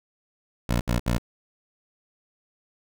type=tone bursts; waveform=15% pulse; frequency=59.3 Hz; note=A#1; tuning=30 cents sharp; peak=-15 dBFS; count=3; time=0.69-1.182 s; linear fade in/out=5 ms; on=120 ms; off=66 ms; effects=none